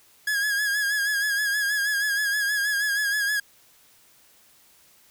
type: tone with vibrato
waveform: 45% pulse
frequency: 1661.2 Hz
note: G#6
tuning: in tune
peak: -22 dBFS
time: 0.27-3.4 s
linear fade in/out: 5 ms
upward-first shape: sine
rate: 6.3 Hz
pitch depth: 53 cents each way
effects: white hiss -57 dBFS RMS until 5.1 s